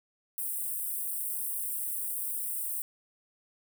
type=high-pass noise; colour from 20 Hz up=white; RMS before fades=-34 dBFS; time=0.38-2.82 s; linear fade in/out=0 ms; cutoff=8300 Hz; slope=96 dB/octave; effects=none